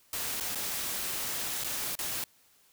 white noise with dropouts, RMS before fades -34 dBFS, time 0.13-2.24 s, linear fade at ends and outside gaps 2 ms, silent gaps 0.401-0.407 / 0.549-0.555 / 1.638-1.644 / 1.954-1.989 s, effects white hiss -64 dBFS RMS until 2.72 s

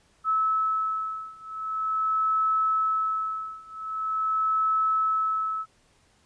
sine beating tone pair, 1300 / 1300.44 Hz, E6 / E6, -24 / -24 cents, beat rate 0.44 Hz, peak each -27 / -26 dBFS, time 0.24-5.66 s, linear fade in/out 50 ms, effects pink hiss -63 dBFS RMS until 6.25 s + resampled to 22050 Hz

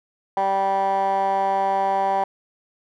15% pulse tone with band-pass filter, 194.7 Hz, G3, 12 cents flat, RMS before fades -21 dBFS, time 0.37-2.24 s, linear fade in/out 2 ms, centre 860 Hz, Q 5.5, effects none

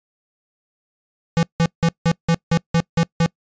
square tone bursts, 166.9 Hz, E3, 22 cents sharp, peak -14 dBFS, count 9, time 1.37-3.261 s, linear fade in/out 0 ms, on 59 ms, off 170 ms, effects noise-tail reverb RT60 0.1 s tail -24 dB re dry + resampled to 16000 Hz

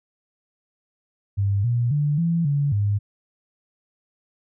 sine tone with pitch steps, 99.7 / 119.8 / 146.9 / 168 / 143 / 102.3 Hz, G2 / A#2 / D3 / E3 / D3 / G#2, +30 / +48 / +1 / +33 / -46 / -26 cents, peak -18 dBFS, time 1.37-2.99 s, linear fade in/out 20 ms, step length 270 ms, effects none

